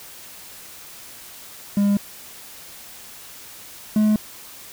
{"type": "tone pair in turn", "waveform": "triangle", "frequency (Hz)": [202.1, 213.4], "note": ["G#3", "G#3"], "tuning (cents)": [-47, 47], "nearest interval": "minor second", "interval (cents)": 94, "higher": "second", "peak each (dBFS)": [-13, -12], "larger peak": "second", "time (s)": [[1.77, 1.97], [3.96, 4.16]], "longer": "neither", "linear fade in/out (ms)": 2, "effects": ["white hiss -41 dBFS RMS until 4.72 s"]}